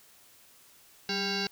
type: tone with frequency modulation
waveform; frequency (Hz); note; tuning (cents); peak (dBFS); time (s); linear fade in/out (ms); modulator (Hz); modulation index
sine; 2183; C#7; -27; -28; 1.09-1.47; 2; 594; 4.9
effects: white hiss -58 dBFS RMS until 1.51 s